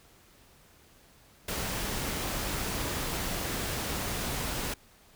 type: noise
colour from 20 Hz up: pink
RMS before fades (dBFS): -33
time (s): 1.48-4.74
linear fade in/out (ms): 5
effects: pink hiss -59 dBFS RMS until 5.15 s